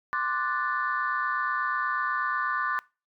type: chord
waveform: sine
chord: D dominant seventh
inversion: third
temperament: equal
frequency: 1046.5 / 1174.7 / 1480 / 1760 Hz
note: C6 / D6 / F#6 / A6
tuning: 0 / 0 / 0 / 0 cents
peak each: -32 / -29 / -31 / -31 dBFS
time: 0.13-2.79 s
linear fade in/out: 0 ms
effects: noise-tail reverb RT60 0.3 s tail -23 dB re dry + tanh soft clip ceiling -16 dBFS